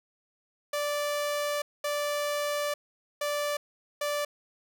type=tone bursts at uneven times; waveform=sawtooth; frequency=585 Hz; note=D5; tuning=7 cents flat; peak=-24 dBFS; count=4; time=0.73-1.62 / 1.84-2.74 / 3.21-3.57 / 4.01-4.25 s; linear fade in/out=5 ms; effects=none